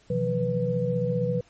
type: tone cluster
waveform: sine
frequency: 126.5 / 162.4 / 177.4 / 491.8 Hz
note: B2 / E3 / F3 / B4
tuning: +42 / -26 / +27 / -7 cents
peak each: -29 / -31 / -29 / -26 dBFS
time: 0.1-1.41 s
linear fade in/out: 5 ms
effects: pink hiss -59 dBFS RMS until 1.49 s + MP3 32 kbps